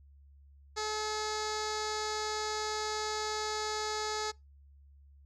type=tone with low-pass filter; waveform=15% pulse; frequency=428.6 Hz; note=A4; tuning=45 cents flat; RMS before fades=-35 dBFS; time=0.76-4.32 s; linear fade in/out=20 ms; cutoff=5800 Hz; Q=5.9; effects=noise-tail reverb RT60 0.2 s tail -24 dB re dry + added 70 Hz sine -55 dBFS peak until 5.25 s